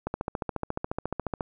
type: click train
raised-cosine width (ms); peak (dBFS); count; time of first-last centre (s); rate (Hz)
1; -15; 20; 0.07-1.408; 14.2
effects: none